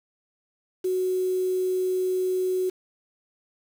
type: tone with quantisation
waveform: sine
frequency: 370 Hz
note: F#4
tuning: in tune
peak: -22 dBFS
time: 0.84-2.7 s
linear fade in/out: 10 ms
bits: 7
effects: none